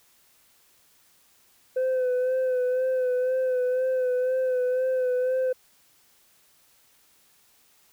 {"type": "tone with vibrato", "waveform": "sine", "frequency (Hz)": 509, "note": "C5", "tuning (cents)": -48, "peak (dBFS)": -19, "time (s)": [1.76, 5.53], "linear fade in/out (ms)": 10, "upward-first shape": "sine", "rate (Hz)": 2, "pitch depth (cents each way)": 33, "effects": ["tanh soft clip ceiling -21 dBFS", "white hiss -61 dBFS RMS until 7.92 s"]}